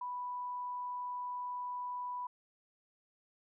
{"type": "tone", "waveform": "sine", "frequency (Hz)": 987.8, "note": "B5", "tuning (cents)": 0, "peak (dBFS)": -37, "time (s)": [0.01, 2.27], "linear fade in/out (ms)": 5, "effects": []}